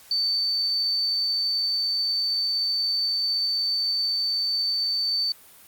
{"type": "tone", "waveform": "sine", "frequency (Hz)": 4548, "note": "C#8", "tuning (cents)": 44, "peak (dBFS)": -21, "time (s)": [0.11, 5.32], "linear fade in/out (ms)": 2, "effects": ["white hiss -50 dBFS RMS until 5.67 s", "Opus 48 kbps"]}